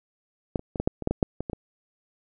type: clicks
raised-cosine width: 2 ms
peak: -10 / -25 / -18 / -13 / -7 / -20 / -9 / -11 / -6 / -16 / -18 / -17 dBFS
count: 12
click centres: 0.558 / 0.594 / 0.758 / 0.8 / 0.875 / 1.023 / 1.074 / 1.11 / 1.228 / 1.406 / 1.498 / 1.532 s
effects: none